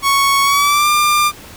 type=tone with pitch glide; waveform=sawtooth; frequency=1108.7 to 1195.2 Hz; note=C#6 to D6; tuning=0 to +30 cents; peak=-7 dBFS; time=0.02-1.32 s; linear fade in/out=50 ms; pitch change=+130 cents; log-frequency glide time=0.43-0.89 s; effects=pink hiss -37 dBFS RMS until 1.56 s